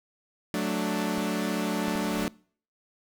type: chord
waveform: sawtooth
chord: D major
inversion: first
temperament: equal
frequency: 185 / 220 / 293.7 Hz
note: F#3 / A3 / D4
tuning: 0 / 0 / 0 cents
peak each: -27 dBFS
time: 0.54-2.28 s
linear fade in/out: 0 ms
type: clicks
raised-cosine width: 5 ms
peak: -32 dBFS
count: 4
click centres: 1.181 / 1.882 / 1.955 / 2.247 s
type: noise with exponential growth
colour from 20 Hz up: pink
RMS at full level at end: -38 dBFS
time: 1.68-2.24 s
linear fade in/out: 2 ms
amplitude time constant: 120 ms
effects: noise-tail reverb RT60 0.5 s tail -24 dB re dry